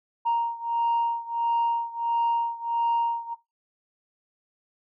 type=beating tone pair; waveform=sine; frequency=932.3 / 933.8 Hz; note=A#5 / A#5; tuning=0 / +3 cents; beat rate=1.5 Hz; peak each=-24 / -26 dBFS; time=0.25-3.35 s; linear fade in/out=20 ms; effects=noise-tail reverb RT60 0.2 s tail -17 dB re dry + tanh soft clip ceiling -18 dBFS